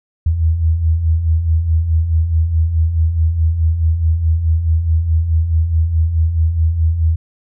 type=beating tone pair; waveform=sine; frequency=77.4 / 82.1 Hz; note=D#2 / E2; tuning=-9 / -6 cents; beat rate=4.7 Hz; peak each=-20 / -12 dBFS; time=0.26-7.16 s; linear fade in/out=5 ms; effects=none